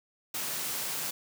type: high-pass noise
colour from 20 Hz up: white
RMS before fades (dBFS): -34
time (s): 0.34-1.11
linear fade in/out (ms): 5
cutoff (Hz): 110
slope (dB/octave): 96
effects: none